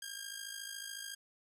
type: tone with amplitude modulation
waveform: 10% pulse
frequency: 1612 Hz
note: G6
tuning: 48 cents sharp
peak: -31 dBFS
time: 0.02-1.15 s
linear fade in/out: 5 ms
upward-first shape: sine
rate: 53.9 Hz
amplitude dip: 65%
effects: none